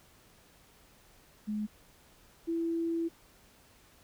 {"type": "tone pair in turn", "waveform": "sine", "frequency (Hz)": [211.5, 332.7], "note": ["G#3", "E4"], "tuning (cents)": [32, 16], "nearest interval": "minor sixth", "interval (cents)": 784, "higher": "second", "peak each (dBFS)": [-31, -29], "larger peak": "second", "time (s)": [[1.47, 1.67], [2.47, 3.09]], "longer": "second", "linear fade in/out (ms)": 20, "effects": ["pink hiss -61 dBFS RMS until 4.03 s"]}